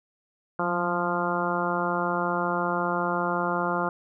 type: harmonic tone with a mistuned harmonic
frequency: 174.61 Hz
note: F3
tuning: in tune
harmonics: 1 / 2 / 3 / 4 / 5 / 6 / 7 / 8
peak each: -32 / -32 / -32 / -32 / -32 / -32 / -32 / -32 dBFS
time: 0.59-3.89 s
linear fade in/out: 2 ms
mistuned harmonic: 1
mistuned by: +42 cents
effects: none